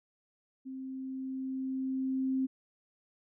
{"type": "tone with level ramp", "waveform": "sine", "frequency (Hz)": 263.3, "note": "C4", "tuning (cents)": 11, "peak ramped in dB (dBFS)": [-39, -27], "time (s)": [0.65, 2.47], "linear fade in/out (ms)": 20, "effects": []}